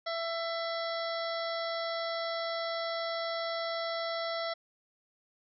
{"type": "harmonic tone with a mistuned harmonic", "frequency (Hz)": 667, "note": "E5", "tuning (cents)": 20, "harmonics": [1, 2, 3, 5, 6, 7, 8], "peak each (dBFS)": [-34, -39, -41, -45, -44, -47, -45], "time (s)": [0.06, 4.54], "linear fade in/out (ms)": 10, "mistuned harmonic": 7, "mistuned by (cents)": -71, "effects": []}